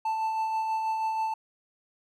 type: tone with tremolo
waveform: triangle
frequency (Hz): 883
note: A5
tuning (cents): +6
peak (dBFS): -23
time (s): 0.05-1.34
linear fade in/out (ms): 5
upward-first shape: sine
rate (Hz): 6.2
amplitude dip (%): 30
effects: none